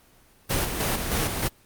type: noise with tremolo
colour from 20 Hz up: pink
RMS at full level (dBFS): -24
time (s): 0.49-1.49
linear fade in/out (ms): 20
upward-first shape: square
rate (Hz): 3.2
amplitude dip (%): 45
effects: pink hiss -57 dBFS RMS until 1.65 s + Opus 24 kbps